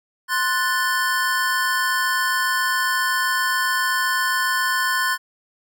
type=chord; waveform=square; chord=F# diminished; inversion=second; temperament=equal; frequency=1046.5 / 1480 / 1760 Hz; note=C6 / F#6 / A6; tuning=0 / 0 / 0 cents; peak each=-24 dBFS; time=0.28-5.18 s; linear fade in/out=50 ms; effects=none

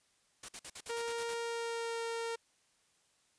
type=noise bursts; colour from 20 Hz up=white; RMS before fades=-45 dBFS; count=9; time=0.43-1.342 s; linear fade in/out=5 ms; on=56 ms; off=51 ms
type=tone with pitch glide; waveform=sawtooth; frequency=466.2 to 460.6 Hz; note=A#4 to A#4; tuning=0 to -21 cents; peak=-32 dBFS; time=0.89-2.36 s; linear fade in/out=10 ms; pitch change=-21 cents; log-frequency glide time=1.41-2.03 s
effects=white hiss -72 dBFS RMS until 3.38 s + resampled to 22050 Hz

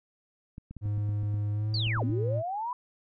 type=clicks; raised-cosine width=5 ms; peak=-29 dBFS; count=11; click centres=0.581 / 0.71 / 0.767 / 0.858 / 0.978 / 1.091 / 1.232 / 1.342 / 1.87 / 1.972 / 2.102 s
type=tone with pitch glide; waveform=triangle; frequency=103.83 to 112.58 Hz; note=G#2 to A2; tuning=0 to +40 cents; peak=-25 dBFS; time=0.81-2.43 s; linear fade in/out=50 ms; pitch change=+140 cents; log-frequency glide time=1.52-1.91 s
type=linear two-way sweep; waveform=sine; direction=down then up; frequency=4739 to 230 to 1011 Hz; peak=-30 dBFS; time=1.74-2.73 s; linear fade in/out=2 ms; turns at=2.04 s
effects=none

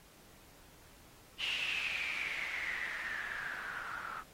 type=noise with low-pass filter sweep; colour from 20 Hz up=blue; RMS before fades=-39 dBFS; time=1.38-4.24 s; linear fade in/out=50 ms; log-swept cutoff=2900 to 1300 Hz; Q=9.3; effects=pink hiss -60 dBFS RMS until 4.33 s + AAC 48 kbps

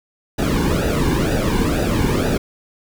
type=noise with flanger; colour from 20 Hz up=brown; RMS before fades=-18 dBFS; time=0.38-2.38 s; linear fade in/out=10 ms; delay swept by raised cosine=0.92 to 1.58 ms; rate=2.1 Hz; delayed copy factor=-0.8; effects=none

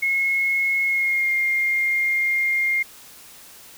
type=tone with pitch glide; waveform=sine; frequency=2171 to 2121 Hz; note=C#7 to C7; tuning=-37 to +23 cents; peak=-18 dBFS; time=0.02-2.83 s; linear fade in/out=10 ms; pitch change=-40 cents; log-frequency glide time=0.85-1.32 s; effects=white hiss -45 dBFS RMS until 3.77 s

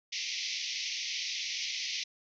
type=band-pass noise; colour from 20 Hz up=white; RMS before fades=-36 dBFS; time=0.12-2.04 s; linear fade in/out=10 ms; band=2000 to 6100 Hz; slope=96 dB/octave; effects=none

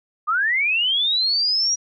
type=linear sweep; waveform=sine; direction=up; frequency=1177 to 5770 Hz; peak=-17 dBFS; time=0.27-1.76 s; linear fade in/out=20 ms; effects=none

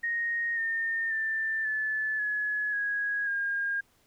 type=tone with pitch steps; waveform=sine; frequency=1864.7 / 1821.1 / 1778.4 / 1736.8 / 1696.2 / 1656.5 / 1617.7 Hz; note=A#6 / A#6 / A6 / A6 / G#6 / G#6 / G#6; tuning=0 / -41 / +18 / -23 / +36 / -5 / -46 cents; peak=-27 dBFS; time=0.03-3.81 s; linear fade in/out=10 ms; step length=540 ms; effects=pink hiss -66 dBFS RMS until 4.06 s

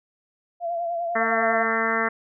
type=tone with vibrato; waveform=sine; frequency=684 Hz; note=F5; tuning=36 cents flat; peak=-24 dBFS; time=0.6-1.67 s; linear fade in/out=50 ms; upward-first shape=triangle; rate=10 Hz; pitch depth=48 cents each way
type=harmonic tone; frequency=225.4 Hz; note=A3; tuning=42 cents sharp; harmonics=1 / 2 / 3 / 4 / 5 / 6 / 7 / 8 / 9; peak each=-31 / -29 / -30 / -33 / -29 / -28 / -30 / -27 / -30 dBFS; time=1.15-2.09 s; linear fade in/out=10 ms
effects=none

